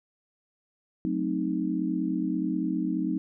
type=chord; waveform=sine; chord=F# diminished seventh; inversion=none; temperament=equal; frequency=185 / 220 / 261.6 / 311.1 Hz; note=F#3 / A3 / C4 / Eb4; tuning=0 / 0 / 0 / 0 cents; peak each=-31 / -34 / -31 / -29 dBFS; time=1.05-3.18 s; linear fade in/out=0 ms; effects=none